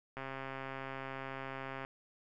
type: click train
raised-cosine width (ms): 0.5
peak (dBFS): -27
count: 226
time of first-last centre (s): 0.17-1.849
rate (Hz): 134
effects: none